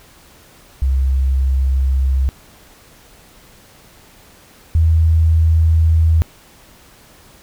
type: tone pair in turn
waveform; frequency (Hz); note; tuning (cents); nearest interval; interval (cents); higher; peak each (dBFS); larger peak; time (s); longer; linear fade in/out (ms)
sine; 66.4 / 80.84; C2 / E2; +26 / -33; minor third; 341; second; -12 / -9; second; 0.82-2.29 / 4.75-6.22; neither; 0
effects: pink hiss -46 dBFS RMS until 7.42 s